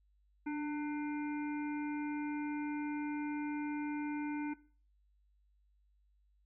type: harmonic tone with a mistuned harmonic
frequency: 300 Hz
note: D4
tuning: 37 cents sharp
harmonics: 1 / 3 / 5 / 7 / 8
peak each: -35 / -45 / -49 / -52 / -53 dBFS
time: 0.46-4.54 s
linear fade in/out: 10 ms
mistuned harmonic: 1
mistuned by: -34 cents
effects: noise-tail reverb RT60 0.4 s tail -18 dB re dry + added 50 Hz sine -68 dBFS peak until 6.45 s